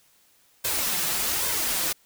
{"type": "noise with flanger", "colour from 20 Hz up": "white", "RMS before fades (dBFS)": -26, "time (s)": [0.64, 1.93], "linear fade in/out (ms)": 10, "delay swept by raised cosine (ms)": [1.9, 6.1], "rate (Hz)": 1.2, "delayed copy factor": 0.6, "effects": ["white hiss -61 dBFS RMS until 2.05 s"]}